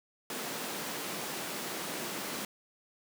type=high-pass noise; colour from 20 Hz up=pink; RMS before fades=-38 dBFS; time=0.3-2.45 s; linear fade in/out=2 ms; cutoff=180 Hz; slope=24 dB/octave; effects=none